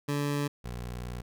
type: tone pair in turn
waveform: 20% pulse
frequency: 144.3 / 60.67 Hz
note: D3 / B1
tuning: -30 / -30 cents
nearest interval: octave + minor third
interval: 1500 cents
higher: first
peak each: -23 / -31 dBFS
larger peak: first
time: 0.08-0.48 / 0.64-1.22 s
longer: second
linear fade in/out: 10 ms
effects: none